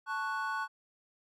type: chord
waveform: triangle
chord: F# minor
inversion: first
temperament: equal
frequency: 880 / 1108.7 / 1480 Hz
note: A5 / C#6 / F#6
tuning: 0 / 0 / 0 cents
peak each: -36 / -35 / -34 dBFS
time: 0.06-0.68 s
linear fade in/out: 50 ms
effects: none